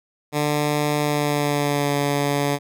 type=tone with pitch glide; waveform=10% pulse; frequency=148.2 to 143.15 Hz; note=D3 to D3; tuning=+16 to -44 cents; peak=-11 dBFS; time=0.32-2.59 s; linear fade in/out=50 ms; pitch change=-60 cents; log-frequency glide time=1-1.95 s; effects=none